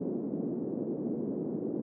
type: band-pass noise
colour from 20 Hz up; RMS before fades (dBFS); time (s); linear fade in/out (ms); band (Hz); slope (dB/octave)
white; -34; 0-1.82; 20; 190 to 360; 24
effects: none